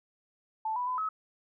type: tone with pitch steps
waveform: sine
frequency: 878 / 987 / 1007 / 1283 Hz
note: A5 / B5 / B5 / E6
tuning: -4 / -1 / +33 / -47 cents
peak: -29 dBFS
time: 0.65-1.09 s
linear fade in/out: 5 ms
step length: 110 ms
effects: none